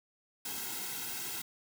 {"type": "noise with comb filter", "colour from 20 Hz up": "white", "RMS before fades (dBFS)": -39, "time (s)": [0.45, 1.42], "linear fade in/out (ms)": 5, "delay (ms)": 1.7, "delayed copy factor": -0.9, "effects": []}